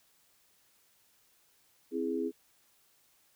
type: chord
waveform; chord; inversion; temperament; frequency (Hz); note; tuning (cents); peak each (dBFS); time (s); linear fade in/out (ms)
sine; C augmented; none; equal; 261.6 / 329.6 / 415.3; C4 / E4 / G#4; 0 / 0 / 0; -35 / -35 / -34; 1.91-2.32; 50
effects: white hiss -68 dBFS RMS until 3.35 s